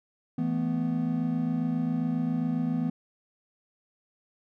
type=chord; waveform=triangle; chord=E suspended fourth; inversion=none; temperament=just; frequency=164.81 / 219.8 / 247.2 Hz; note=E3 / A3 / B3; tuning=0 / -2 / +2 cents; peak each=-28 / -31 / -26 dBFS; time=0.38-2.9 s; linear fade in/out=5 ms; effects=none